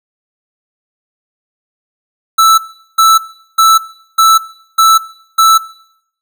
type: tone bursts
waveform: square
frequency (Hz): 1318.5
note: E6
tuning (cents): 0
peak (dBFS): -5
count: 6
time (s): 2.38-5.58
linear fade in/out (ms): 10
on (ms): 200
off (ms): 400
effects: noise-tail reverb RT60 0.7 s tail -19 dB re dry